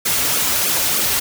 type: noise with flanger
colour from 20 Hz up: white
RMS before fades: -18 dBFS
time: 0.05-1.2 s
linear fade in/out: 10 ms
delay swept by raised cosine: 1 to 6.4 ms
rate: 3.2 Hz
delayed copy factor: -0.95
effects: none